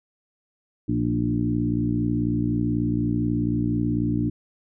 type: harmonic tone with a mistuned harmonic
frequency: 58.27 Hz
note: A#1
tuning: in tune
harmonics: 1 / 2 / 3 / 4 / 5 / 6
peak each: -34 / -26 / -29 / -27 / -25 / -36 dBFS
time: 0.88-4.3 s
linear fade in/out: 10 ms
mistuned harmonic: 5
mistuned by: +34 cents
effects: none